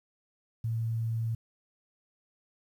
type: tone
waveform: sine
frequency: 113.7 Hz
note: A#2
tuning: 43 cents flat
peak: -28 dBFS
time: 0.64-1.35 s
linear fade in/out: 5 ms
effects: 10-bit